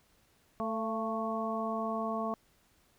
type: harmonic tone with a mistuned harmonic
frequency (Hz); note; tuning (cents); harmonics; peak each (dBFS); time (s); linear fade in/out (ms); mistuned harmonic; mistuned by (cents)
221.1; A3; +9; 1 / 2 / 3 / 4 / 5; -36 / -40 / -36 / -43 / -37; 0.6-2.34; 0; 3; +37
effects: pink hiss -68 dBFS RMS until 2.98 s